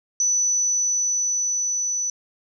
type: tone with level ramp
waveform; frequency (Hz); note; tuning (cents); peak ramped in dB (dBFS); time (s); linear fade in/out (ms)
sine; 5970; F#8; +15; -17 to -22; 0.2-2.1; 2
effects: none